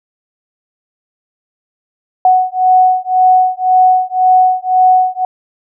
sine beating tone pair, 740 / 741.9 Hz, F#5 / F#5, 0 / +4 cents, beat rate 1.9 Hz, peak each -10 dBFS, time 2.25-5.25 s, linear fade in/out 2 ms, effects none

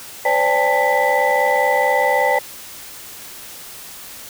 sine tone cluster, 510 / 575 / 805 / 889 / 1985 Hz, C5 / D5 / G5 / A5 / B6, -44 / -37 / +46 / +18 / +8 cents, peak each -19 dBFS, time 0.25-2.39 s, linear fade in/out 5 ms, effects tanh soft clip ceiling -7 dBFS + white hiss -36 dBFS RMS until 4.29 s

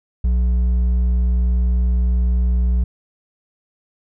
sine tone with hard clipping, 60.7 Hz, B1, 29 cents flat, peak -15 dBFS, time 0.24-2.84 s, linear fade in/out 5 ms, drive 4 dB, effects none

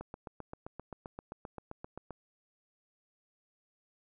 click train, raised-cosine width 1 ms, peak -28 dBFS, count 17, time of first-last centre 0.01-2.107 s, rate 7.63 Hz, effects none

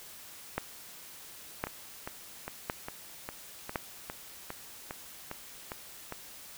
two click trains, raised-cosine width 0.5 ms, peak -15 / -22 dBFS, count 4 / 12, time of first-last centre 0.58-3.758 / 1.67-6.123 s, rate 0.944 / 2.47 Hz, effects white hiss -49 dBFS RMS until 6.57 s

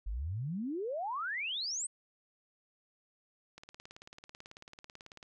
sine exponential sweep, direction up, 44.79 to 8590 Hz, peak -34 dBFS, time 0.06-1.87 s, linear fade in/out 10 ms
click train, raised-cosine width 0.2 ms, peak -32 dBFS, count 31, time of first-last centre 3.58-5.228 s, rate 18.2 Hz
effects none

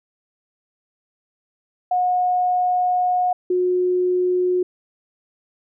sine tone pair in turn, 725 / 362.5 Hz, F#5 / F#4, -35 / -35 cents, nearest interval octave, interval 1200 cents, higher first, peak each -16 dBFS, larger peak neither, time 1.91-3.33 / 3.5-4.63 s, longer first, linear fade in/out 5 ms, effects none

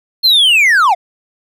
triangle linear sweep, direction down, 4276 to 659.3 Hz, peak -5 dBFS, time 0.23-0.95 s, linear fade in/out 20 ms, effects none

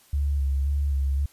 sine tone with vibrato, 69.9 Hz, C#2, 15 cents sharp, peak -21 dBFS, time 0.13-1.26 s, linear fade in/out 5 ms, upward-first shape square, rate 1.9 Hz, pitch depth 32 cents each way, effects white hiss -57 dBFS RMS until 1.32 s + resampled to 32000 Hz

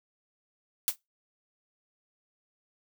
blue noise with exponential decay, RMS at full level -22 dBFS, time 0.88-0.96 s, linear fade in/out 0 ms, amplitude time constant 17 ms, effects noise-tail reverb RT60 0.2 s tail -23 dB re dry

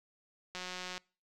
click train, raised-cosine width 0.2 ms, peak -24 dBFS, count 79, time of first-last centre 0.55-0.979 s, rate 182 Hz, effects noise-tail reverb RT60 0.4 s tail -26 dB re dry

